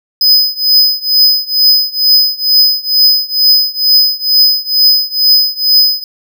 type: tone with tremolo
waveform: square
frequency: 5020 Hz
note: D#8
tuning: 15 cents sharp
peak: -3 dBFS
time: 0.21-6.04 s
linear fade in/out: 2 ms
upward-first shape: triangle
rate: 2.2 Hz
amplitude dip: 95%
effects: none